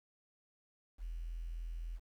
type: tone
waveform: sine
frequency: 41.77 Hz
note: E1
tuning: 24 cents sharp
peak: -39 dBFS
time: 0.98-2 s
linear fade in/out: 50 ms
effects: 11-bit